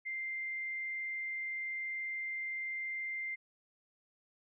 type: tone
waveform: sine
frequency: 2093 Hz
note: C7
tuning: in tune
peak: -36 dBFS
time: 0.05-3.36 s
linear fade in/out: 20 ms
effects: none